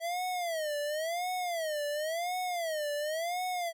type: tone with vibrato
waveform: square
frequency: 655 Hz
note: E5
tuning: 11 cents flat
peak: -32 dBFS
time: 0-3.73 s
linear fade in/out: 50 ms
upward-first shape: sine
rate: 0.94 Hz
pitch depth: 200 cents each way
effects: none